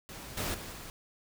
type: noise with level steps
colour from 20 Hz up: pink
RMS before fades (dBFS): -45 / -34 / -43 / -45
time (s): 0.09-0.9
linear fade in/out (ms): 0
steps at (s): 0.37 / 0.54 / 0.72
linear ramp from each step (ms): 5
effects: none